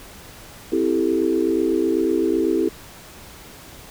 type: chord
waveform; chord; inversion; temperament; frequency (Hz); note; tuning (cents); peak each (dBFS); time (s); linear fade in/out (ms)
sine; A minor seventh; first; equal; 261.6 / 329.6 / 392 / 440; C4 / E4 / G4 / A4; 0 / 0 / 0 / 0; -25 / -20 / -22 / -25; 0.72-2.69; 5
effects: pink hiss -42 dBFS RMS until 3.9 s